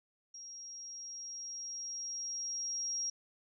sine tone with level ramp, 5620 Hz, F8, 10 cents sharp, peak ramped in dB -46 to -33 dBFS, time 0.34-3.1 s, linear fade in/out 5 ms, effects none

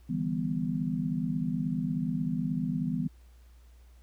sine chord, E minor seventh, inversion third, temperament just, 148.33 / 164.81 / 197.78 / 247.2 Hz, D3 / E3 / G3 / B3, +18 / 0 / +16 / +2 cents, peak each -37 / -32 / -34 / -32 dBFS, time 0.09-3.08 s, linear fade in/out 10 ms, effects added 60 Hz sine -52 dBFS peak until 4.02 s + pink hiss -67 dBFS RMS until 4.02 s

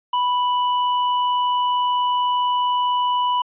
sine tone with tanh clipping, 987.8 Hz, B5, in tune, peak -19 dBFS, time 0.13-3.42 s, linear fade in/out 5 ms, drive 12 dB, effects resampled to 8000 Hz

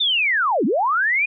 sine linear two-way sweep, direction down then up, 3668 to 190 to 2489 Hz, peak -16 dBFS, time 0-1.26 s, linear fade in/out 10 ms, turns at 0.65 s, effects none

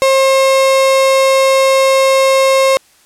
35% pulse tone, 535 Hz, C5, 38 cents sharp, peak -6 dBFS, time 0.02-2.77 s, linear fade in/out 0 ms, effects white hiss -49 dBFS RMS until 3.05 s + low-pass 11000 Hz 12 dB/octave

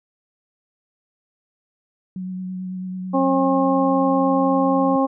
sine tone with vibrato, 185 Hz, F#3, in tune, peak -26 dBFS, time 2.16-4.96 s, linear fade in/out 2 ms, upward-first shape triangle, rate 9.1 Hz, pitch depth 20 cents each way
harmonic tone, 269 Hz, C4, 48 cents sharp, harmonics 1 / 2 / 3 / 4, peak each -18 / -21 / -23 / -24 dBFS, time 3.13-5.07 s, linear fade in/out 20 ms
effects none

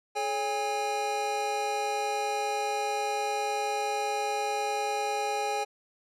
square tone cluster, 425.2 / 555 / 815 Hz, G#4 / C#5 / G#5, +41 / +2 / -33 cents, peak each -35 / -38 / -30 dBFS, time 0.15-5.65 s, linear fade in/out 20 ms, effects low-pass 9000 Hz 12 dB/octave

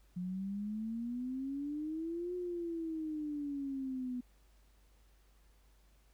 sine exponential two-way sweep, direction up then down, 176.9 to 361.3 to 246 Hz, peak -36 dBFS, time 0.16-4.21 s, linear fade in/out 10 ms, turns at 2.35 s, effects added 50 Hz sine -63 dBFS peak until 6.13 s + pink hiss -72 dBFS RMS until 6.13 s

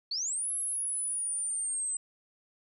sine linear two-way sweep, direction up then down, 4230 to 11000 to 8080 Hz, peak -30 dBFS, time 0.11-1.97 s, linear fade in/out 5 ms, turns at 0.51 s, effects none

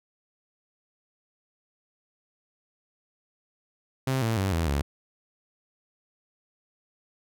sawtooth tone with pitch steps, 132.1 / 113.02 / 96.7 / 82.74 / 70.79 Hz, C3 / A2 / G2 / E2 / C#2, +17 / +47 / -23 / +7 / +37 cents, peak -20 dBFS, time 4.07-4.82 s, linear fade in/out 5 ms, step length 150 ms, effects none

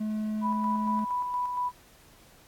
triangle tone, 214.7 Hz, A3, 42 cents flat, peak -26 dBFS, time 0-1.05 s, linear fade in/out 10 ms
sine tone with tremolo, 987.8 Hz, B5, in tune, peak -26 dBFS, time 0.41-1.72 s, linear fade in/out 50 ms, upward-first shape square, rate 4.3 Hz, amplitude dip 35%
effects pink hiss -57 dBFS RMS until 2.47 s + AAC 64 kbps

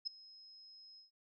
sine tone with ADSR envelope, 5130 Hz, E8, 48 cents flat, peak -33 dBFS, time 0.05-1.11 s, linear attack 23 ms, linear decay 4 ms, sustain -22 dB, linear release 130 ms, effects none

